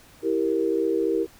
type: chord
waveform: sine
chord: E diminished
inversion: none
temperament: equal with one note detuned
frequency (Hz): 328.5 / 392 / 466.2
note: E4 / G4 / Bb4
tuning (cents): -6 / 0 / 0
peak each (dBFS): -25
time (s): 0.22-1.27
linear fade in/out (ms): 50
effects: pink hiss -52 dBFS RMS until 1.39 s